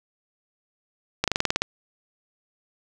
slowing click train, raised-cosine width 0.2 ms, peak -4 dBFS, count 9, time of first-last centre 1.24-1.62 s, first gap 37 ms, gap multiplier 1.07, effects none

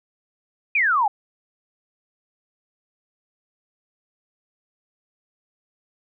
sine exponential sweep, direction down, 2524 to 781 Hz, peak -16 dBFS, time 0.75-1.08 s, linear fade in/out 5 ms, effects none

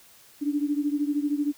sine beating tone pair, 287.8 / 300.8 Hz, D4 / D4, -35 / +42 cents, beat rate 13 Hz, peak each -25 / -28 dBFS, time 0.41-1.53 s, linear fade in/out 20 ms, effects white hiss -54 dBFS RMS until 1.57 s

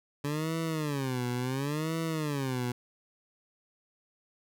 20% pulse tone with vibrato, 141.7 Hz, C#3, 38 cents sharp, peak -25 dBFS, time 0.24-2.72 s, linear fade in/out 5 ms, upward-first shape sine, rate 0.71 Hz, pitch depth 250 cents each way, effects none

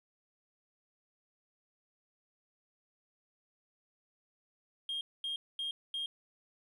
triangle tone bursts, 3227 Hz, G7, 50 cents sharp, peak -32 dBFS, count 4, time 4.89-6.06 s, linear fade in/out 2 ms, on 120 ms, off 230 ms, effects tanh soft clip ceiling -30 dBFS

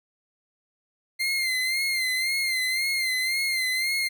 30% pulse tone with vibrato, 2093 Hz, C7, in tune, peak -21 dBFS, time 1.19-4.09 s, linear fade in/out 20 ms, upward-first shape sine, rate 1.9 Hz, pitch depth 57 cents each way, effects none

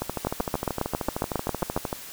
two click trains, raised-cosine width 1 ms, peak -13 / -10 dBFS, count 26 / 12, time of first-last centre 0.02-1.928 / 0.27-1.765 s, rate 13.1 / 7.36 Hz, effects white hiss -41 dBFS RMS until 2.12 s

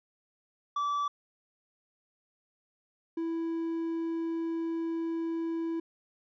triangle tone pair in turn, 1157 / 330.1 Hz, D6 / E4, -26 / +2 cents, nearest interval octave + minor seventh, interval 2172 cents, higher first, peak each -26 / -28 dBFS, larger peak first, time 0.76-1.08 / 3.17-5.8 s, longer second, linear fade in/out 5 ms, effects resampled to 16000 Hz

